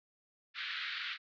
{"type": "band-pass noise", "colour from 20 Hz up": "pink", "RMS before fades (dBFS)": -40, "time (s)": [0.54, 1.18], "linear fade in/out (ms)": 50, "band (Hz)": [1400, 4200], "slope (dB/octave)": 48, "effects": []}